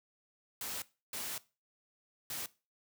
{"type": "noise bursts at uneven times", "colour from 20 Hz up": "white", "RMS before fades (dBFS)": -40, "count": 3, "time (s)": [[0.61, 0.82], [1.13, 1.38], [2.3, 2.46]], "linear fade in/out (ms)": 2, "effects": ["noise-tail reverb RT60 0.3 s tail -19 dB re dry", "high-pass 80 Hz 12 dB/octave"]}